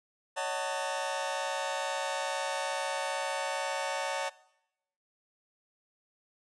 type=chord; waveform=sawtooth; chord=D# half-diminished seventh; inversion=third; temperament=just; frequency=560 / 622.3 / 746.7 / 896 Hz; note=C#5 / D#5 / F#5 / A5; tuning=+18 / 0 / +16 / +31 cents; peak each=-32 / -36 / -34 / -31 dBFS; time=0.36-4.3 s; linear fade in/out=20 ms; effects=noise-tail reverb RT60 0.8 s tail -20 dB re dry + resampled to 22050 Hz